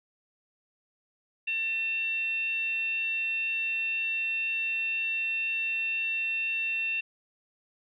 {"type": "tone with frequency modulation", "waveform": "sine", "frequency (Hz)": 2701, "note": "E7", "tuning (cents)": 42, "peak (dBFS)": -27, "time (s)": [1.47, 7.01], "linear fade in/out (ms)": 10, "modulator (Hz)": 931, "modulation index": 0.25, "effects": []}